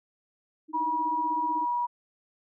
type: tone with tremolo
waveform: sine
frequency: 312.1 Hz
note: D#4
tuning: 5 cents sharp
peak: -32 dBFS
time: 0.68-1.67 s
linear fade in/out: 50 ms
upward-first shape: sine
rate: 16 Hz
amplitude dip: 95%
type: tone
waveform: sine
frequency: 965 Hz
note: B5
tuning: 40 cents flat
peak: -25 dBFS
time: 0.73-1.87 s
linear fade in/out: 20 ms
effects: none